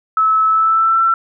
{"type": "tone with pitch glide", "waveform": "sine", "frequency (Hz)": [1300, 1343.5], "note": ["E6", "E6"], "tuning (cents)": [-24, 33], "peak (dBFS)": -10, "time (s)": [0.17, 1.14], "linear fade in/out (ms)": 2, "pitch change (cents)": 57, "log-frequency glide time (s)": [0.46, 1.03], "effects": []}